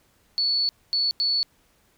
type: tone bursts at uneven times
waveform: sine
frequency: 4435 Hz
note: C#8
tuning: in tune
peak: -20 dBFS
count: 3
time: 0.38-0.69 / 0.93-1.11 / 1.2-1.43 s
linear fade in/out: 0 ms
effects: pink hiss -63 dBFS RMS until 1.97 s